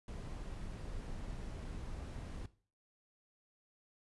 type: noise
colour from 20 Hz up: brown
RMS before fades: -44 dBFS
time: 0.08-2.46 s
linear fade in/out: 2 ms
effects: noise-tail reverb RT60 0.4 s tail -17 dB re dry + resampled to 24000 Hz